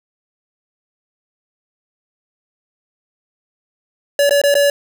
square tone with dropouts, 570 Hz, C#5, 48 cents sharp, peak -11 dBFS, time 4.19-4.7 s, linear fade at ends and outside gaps 2 ms, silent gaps 4.294-4.308 / 4.416-4.437 / 4.542-4.552 s, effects none

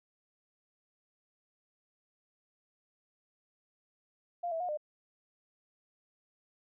sine tone with pitch steps, 697 / 654 / 719 / 603 Hz, F5 / E5 / F#5 / D5, -4 / -14 / -50 / +46 cents, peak -32 dBFS, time 4.43-4.774 s, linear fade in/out 10 ms, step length 86 ms, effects none

